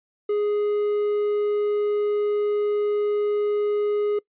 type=tone; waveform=triangle; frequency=415.3 Hz; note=G#4; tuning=in tune; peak=-18 dBFS; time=0.29-4.19 s; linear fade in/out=5 ms; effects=noise-tail reverb RT60 0.1 s tail -23 dB re dry + resampled to 8000 Hz